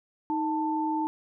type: tone pair together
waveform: sine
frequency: 313.2 / 886 Hz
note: D#4 / A5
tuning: +11 / +12 cents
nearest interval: octave + tritone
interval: 1801 cents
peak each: -28 dBFS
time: 0.3-1.07 s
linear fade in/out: 0 ms
effects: none

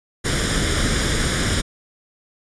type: noise with comb filter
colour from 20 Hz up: pink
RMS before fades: -20 dBFS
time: 0.24-1.62 s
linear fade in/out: 20 ms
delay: 0.57 ms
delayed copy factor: +0.65
effects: resampled to 22050 Hz

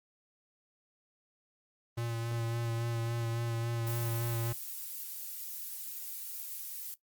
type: tone with vibrato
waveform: square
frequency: 116.3 Hz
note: A#2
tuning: 4 cents flat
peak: -33 dBFS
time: 1.97-4.53 s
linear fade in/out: 10 ms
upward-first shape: sine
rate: 3.6 Hz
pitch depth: 20 cents each way
type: noise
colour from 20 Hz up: violet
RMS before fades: -41 dBFS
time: 3.87-6.94 s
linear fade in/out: 0 ms
effects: noise-tail reverb RT60 0.1 s tail -18 dB re dry + Opus 32 kbps

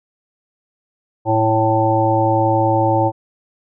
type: harmonic tone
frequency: 110.7 Hz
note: A2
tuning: 11 cents sharp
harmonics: 1 / 3 / 5 / 7 / 8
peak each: -19 / -19 / -19 / -19 / -19 dBFS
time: 1.25-3.12 s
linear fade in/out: 50 ms
effects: none

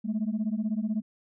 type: beating tone pair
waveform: sine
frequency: 207.7 / 223.7 Hz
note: G#3 / A3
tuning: 0 / +29 cents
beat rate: 16 Hz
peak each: -28 dBFS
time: 0.04-1.02 s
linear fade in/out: 20 ms
effects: tanh soft clip ceiling -22 dBFS

